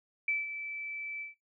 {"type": "tone with ADSR envelope", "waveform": "sine", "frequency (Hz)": 2317, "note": "D7", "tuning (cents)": -24, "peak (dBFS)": -26, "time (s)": [0.28, 1.35], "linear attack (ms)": 3, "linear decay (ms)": 180, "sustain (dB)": -10, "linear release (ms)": 140, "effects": ["noise-tail reverb RT60 0.2 s tail -24 dB re dry"]}